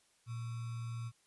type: tone with sample-and-hold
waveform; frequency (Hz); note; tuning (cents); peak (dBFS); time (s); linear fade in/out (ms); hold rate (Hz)
sine; 116.54; A#2; 0; -38; 0.26-1.12; 50; 1225
effects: white hiss -71 dBFS RMS until 1.26 s + resampled to 24000 Hz